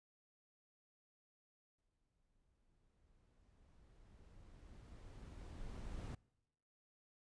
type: noise with exponential growth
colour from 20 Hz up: brown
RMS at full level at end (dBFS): -45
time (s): 1.78-6.15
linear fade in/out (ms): 5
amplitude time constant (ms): 950
effects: noise-tail reverb RT60 1.0 s tail -25 dB re dry + resampled to 22050 Hz